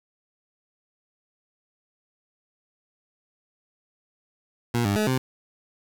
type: tone with pitch steps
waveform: 20% pulse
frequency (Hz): 118.9 / 100.8 / 213.3 / 129.7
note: A#2 / G2 / G#3 / C3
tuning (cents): +35 / +49 / +46 / -15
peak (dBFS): -16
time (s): 4.74-5.18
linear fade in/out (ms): 5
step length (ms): 110
effects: 7-bit